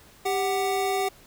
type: tone pair together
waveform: square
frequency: 394.1 / 746 Hz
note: G4 / F#5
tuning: +9 / +14 cents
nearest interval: major seventh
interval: 1105 cents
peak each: -27 dBFS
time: 0.25-1.09 s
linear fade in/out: 10 ms
effects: pink hiss -53 dBFS RMS until 1.26 s